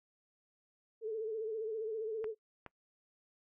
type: tone with vibrato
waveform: sine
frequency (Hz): 440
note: A4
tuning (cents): 0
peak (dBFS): -35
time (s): 1.01-2.35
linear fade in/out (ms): 50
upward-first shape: sine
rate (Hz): 15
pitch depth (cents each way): 60
type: clicks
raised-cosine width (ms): 0.5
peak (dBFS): -31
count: 2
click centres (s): 2.243 / 2.663
effects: noise-tail reverb RT60 0.1 s tail -22 dB re dry